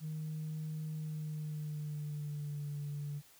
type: tone with pitch glide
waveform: sine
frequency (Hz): 155.56 to 145.14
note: D#3 to D3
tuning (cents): 0 to -20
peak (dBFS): -36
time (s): 0-3.22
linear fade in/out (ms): 50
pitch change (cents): -120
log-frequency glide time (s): 0.96-2.69
effects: tanh soft clip ceiling -34 dBFS + white hiss -62 dBFS RMS until 3.39 s